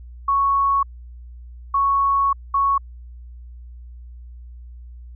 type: tone bursts at uneven times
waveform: sine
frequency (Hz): 1108.7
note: C#6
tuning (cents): 0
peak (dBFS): -15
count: 3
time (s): 0.28-0.83 / 1.74-2.33 / 2.54-2.78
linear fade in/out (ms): 5
effects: added 60 Hz sine -36 dBFS peak until 5.15 s